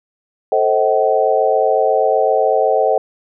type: chord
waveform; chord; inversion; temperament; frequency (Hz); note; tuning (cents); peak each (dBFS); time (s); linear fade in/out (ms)
sine; A diminished seventh; none; just; 440 / 528 / 633.6 / 760.3; A4 / C5 / Eb5 / Gb5; 0 / +16 / +31 / +47; -17; 0.52-2.98; 2
effects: none